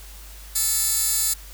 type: tone with high-pass filter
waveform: 15% pulse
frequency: 440.5 Hz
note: A4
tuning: 2 cents sharp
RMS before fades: -22 dBFS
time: 0.55-1.34 s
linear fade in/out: 10 ms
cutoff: 8100 Hz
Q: 0.94
effects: added 50 Hz sine -40 dBFS peak until 1.53 s + white hiss -45 dBFS RMS until 1.53 s